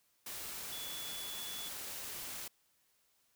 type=tone in noise; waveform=sine; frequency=3427 Hz; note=A7; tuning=46 cents flat; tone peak=-45 dBFS; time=0.72-1.69 s; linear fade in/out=5 ms; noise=white; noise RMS=-44 dBFS; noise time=0.26-2.48 s; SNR=-4 dB; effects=white hiss -74 dBFS RMS until 3.35 s